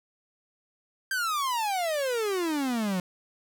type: exponential sweep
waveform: 45% pulse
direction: down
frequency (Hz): 1600 to 177.1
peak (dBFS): -26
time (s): 1.11-3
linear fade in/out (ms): 2
effects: none